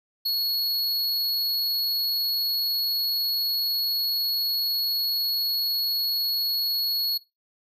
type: tone with amplitude modulation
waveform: square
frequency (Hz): 4346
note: C#8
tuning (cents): -35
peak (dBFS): -22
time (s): 0.25-7.18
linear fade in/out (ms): 10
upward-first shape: sine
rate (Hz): 120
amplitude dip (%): 25
effects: noise-tail reverb RT60 0.2 s tail -17 dB re dry